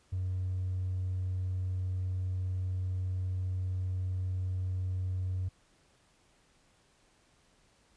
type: tone with hard clipping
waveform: sine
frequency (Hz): 92.5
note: F#2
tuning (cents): 0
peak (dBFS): -31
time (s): 0.12-5.49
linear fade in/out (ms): 10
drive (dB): 1
effects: pink hiss -67 dBFS RMS until 7.96 s + resampled to 22050 Hz